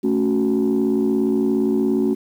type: chord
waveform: sine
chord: F# minor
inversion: first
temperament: equal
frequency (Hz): 220 / 277.2 / 370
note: A3 / C#4 / F#4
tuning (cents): 0 / 0 / 0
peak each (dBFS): -19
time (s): 0.03-2.15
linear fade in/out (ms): 20
effects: tanh soft clip ceiling -11 dBFS + 8-bit